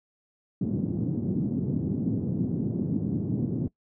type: band-pass noise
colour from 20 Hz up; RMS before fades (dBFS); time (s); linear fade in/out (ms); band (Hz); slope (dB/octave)
white; -28; 0.61-3.68; 5; 110 to 270; 24
effects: noise-tail reverb RT60 0.1 s tail -21 dB re dry